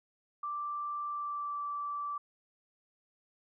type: tone with pitch glide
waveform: sine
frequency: 1174.7 to 1162.5 Hz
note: D6 to D6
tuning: 0 to -18 cents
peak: -34 dBFS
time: 0.43-2.18 s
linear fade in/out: 5 ms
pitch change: -18 cents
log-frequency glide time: 1.07-1.62 s
effects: none